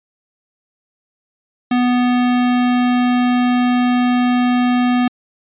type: tone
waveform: square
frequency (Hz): 246.9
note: B3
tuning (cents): 0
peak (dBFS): -13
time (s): 1.71-5.08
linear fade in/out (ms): 5
effects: resampled to 8000 Hz